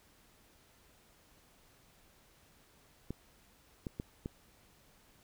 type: clicks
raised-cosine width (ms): 3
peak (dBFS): -25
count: 4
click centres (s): 3.106 / 3.868 / 3.999 / 4.259
effects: pink hiss -65 dBFS RMS until 5.23 s